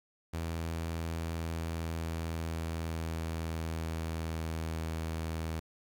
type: tone with pitch glide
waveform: sawtooth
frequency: 82.41 to 80.76 Hz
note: E2 to E2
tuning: 0 to -35 cents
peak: -30 dBFS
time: 0.33-5.6 s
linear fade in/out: 10 ms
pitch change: -35 cents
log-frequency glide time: 1.32-4.97 s
effects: 10-bit